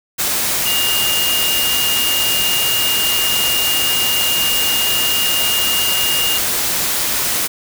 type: tone in noise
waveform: sine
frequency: 2834 Hz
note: F7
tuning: 25 cents sharp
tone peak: -17 dBFS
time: 0.65-6.39 s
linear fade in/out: 20 ms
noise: white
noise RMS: -18 dBFS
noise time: 0.18-7.48 s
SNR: -2 dB
effects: none